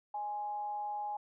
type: tone with frequency modulation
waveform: sine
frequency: 830 Hz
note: G#5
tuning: 1 cent flat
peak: -35 dBFS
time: 0.14-1.17 s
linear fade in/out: 5 ms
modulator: 219 Hz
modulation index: 0.22
effects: none